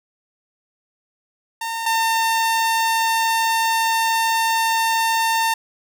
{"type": "tone pair in turn", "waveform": "sawtooth", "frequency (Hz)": [911, 904.7], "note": ["A#5", "A5"], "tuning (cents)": [-40, 48], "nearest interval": "unison", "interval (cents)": 12, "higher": "first", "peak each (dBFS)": [-20, -13], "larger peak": "second", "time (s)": [[1.61, 1.86], [1.86, 5.54]], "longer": "second", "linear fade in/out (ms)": 5, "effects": []}